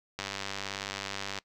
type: click train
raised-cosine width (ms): 0.2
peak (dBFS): -17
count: 119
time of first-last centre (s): 0.19-1.387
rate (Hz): 98.6
effects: noise-tail reverb RT60 0.1 s tail -21 dB re dry